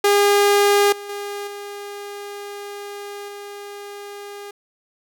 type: tone with level steps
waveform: sawtooth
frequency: 406.3 Hz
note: G#4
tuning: 38 cents flat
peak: -9 / -28 / -23 / -27 / -29 dBFS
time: 0.04-4.51 s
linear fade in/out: 5 ms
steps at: 0.92 / 1.09 / 1.47 / 3.28 s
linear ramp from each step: 5 ms
effects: none